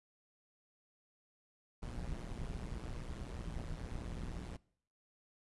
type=noise with amplitude modulation; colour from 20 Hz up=brown; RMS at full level=-39 dBFS; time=1.82-4.57 s; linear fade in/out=10 ms; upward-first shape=sine; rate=121 Hz; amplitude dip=85%; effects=noise-tail reverb RT60 0.6 s tail -23 dB re dry + resampled to 24000 Hz